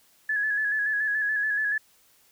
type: tone with vibrato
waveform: sine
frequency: 1700 Hz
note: G#6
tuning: 40 cents sharp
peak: -23 dBFS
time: 0.29-1.78 s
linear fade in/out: 5 ms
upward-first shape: square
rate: 7 Hz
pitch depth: 35 cents each way
effects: white hiss -61 dBFS RMS until 2.31 s